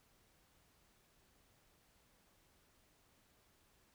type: silence
effects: pink hiss -72 dBFS RMS until 3.94 s